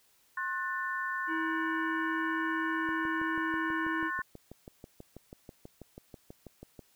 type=chord; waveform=sine; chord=F# diminished; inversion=second; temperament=just; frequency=1065.6 / 1480 / 1776 Hz; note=C6 / F#6 / A6; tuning=+31 / 0 / +16 cents; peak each=-36 dBFS; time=0.37-4.22 s; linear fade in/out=5 ms
type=harmonic tone; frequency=323.4 Hz; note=E4; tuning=33 cents flat; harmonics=1 / 3 / 5 / 7 / 9; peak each=-33 / -43 / -47 / -50 / -52 dBFS; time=1.27-4.11 s; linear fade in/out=50 ms
type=click train; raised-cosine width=2 ms; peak=-32 dBFS; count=25; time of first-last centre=2.89-6.792 s; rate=6.15 Hz
effects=white hiss -67 dBFS RMS until 6.95 s